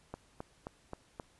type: click train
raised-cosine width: 1 ms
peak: -26 dBFS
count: 5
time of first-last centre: 0.14-1.198 s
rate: 3.78 Hz
effects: pink hiss -66 dBFS RMS until 1.39 s + resampled to 24000 Hz

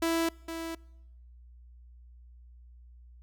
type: tone pair in turn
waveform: sawtooth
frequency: 330.6 / 329.1 Hz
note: E4 / E4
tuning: +5 / -3 cents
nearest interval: unison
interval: 8 cents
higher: first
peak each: -22 / -31 dBFS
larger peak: first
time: 0.02-0.29 / 0.48-0.75 s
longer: neither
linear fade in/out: 5 ms
effects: noise-tail reverb RT60 0.9 s tail -25 dB re dry + added 60 Hz sine -50 dBFS peak until 3.22 s

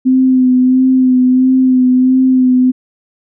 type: tone with vibrato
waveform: sine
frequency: 256.6 Hz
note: C4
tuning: 34 cents flat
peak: -6 dBFS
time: 0.05-2.72 s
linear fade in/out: 20 ms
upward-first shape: sine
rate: 1.5 Hz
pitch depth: 25 cents each way
effects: none

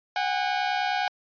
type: tone pair together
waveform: sawtooth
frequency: 740 / 809.8 Hz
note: F#5 / G#5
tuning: 0 / -44 cents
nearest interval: major second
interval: 156 cents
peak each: -23 dBFS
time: 0.16-1.08 s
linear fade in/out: 2 ms
effects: resampled to 11025 Hz

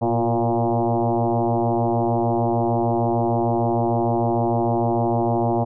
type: tone with frequency modulation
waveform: sine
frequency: 230.7 Hz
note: A#3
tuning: 18 cents flat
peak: -17 dBFS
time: 0.01-5.65 s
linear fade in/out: 20 ms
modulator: 117 Hz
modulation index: 5.4
effects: none

